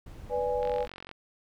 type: noise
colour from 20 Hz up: brown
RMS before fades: -44 dBFS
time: 0.06-0.88 s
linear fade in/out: 5 ms
type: chord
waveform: sine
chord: G# diminished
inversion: first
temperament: equal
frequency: 493.9 / 587.3 / 830.6 Hz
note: B4 / D5 / G#5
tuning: 0 / 0 / 0 cents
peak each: -28 / -33 / -33 dBFS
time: 0.29-0.87 s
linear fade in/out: 50 ms
type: click train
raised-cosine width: 0.3 ms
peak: -26 dBFS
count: 23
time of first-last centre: 0.63-1.114 s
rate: 45.5 Hz
effects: none